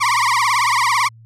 30% pulse tone with vibrato, 1050 Hz, C6, 6 cents sharp, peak -11 dBFS, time 0-1.09 s, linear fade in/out 20 ms, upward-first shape triangle, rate 18 Hz, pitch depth 230 cents each way, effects added 113 Hz sine -41 dBFS peak until 1.25 s + low-pass 9000 Hz 12 dB/octave

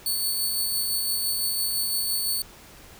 10% pulse tone with tremolo, 4453 Hz, C#8, 7 cents sharp, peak -16 dBFS, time 0.06-2.42 s, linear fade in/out 2 ms, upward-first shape sine, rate 5.9 Hz, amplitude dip 25%, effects pink hiss -48 dBFS RMS until 2.99 s

